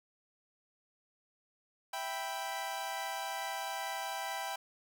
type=chord; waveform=sawtooth; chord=E minor; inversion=none; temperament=equal; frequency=659.3 / 784 / 987.8 Hz; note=E5 / G5 / B5; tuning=0 / 0 / 0 cents; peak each=-40 / -35 / -38 dBFS; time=1.93-4.56 s; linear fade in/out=5 ms; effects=none